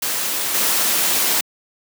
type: noise with level steps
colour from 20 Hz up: white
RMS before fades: -22 / -18 dBFS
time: 0.02-1.41 s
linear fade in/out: 5 ms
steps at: 0.54 s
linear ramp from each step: 5 ms
effects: high-pass 200 Hz 12 dB/octave